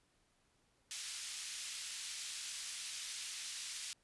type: band-pass noise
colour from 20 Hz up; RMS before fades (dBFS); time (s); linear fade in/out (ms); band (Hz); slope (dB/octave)
white; -45; 0.91-3.93; 0; 2500 to 7600; 12
effects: pink hiss -75 dBFS RMS until 4.03 s + resampled to 24000 Hz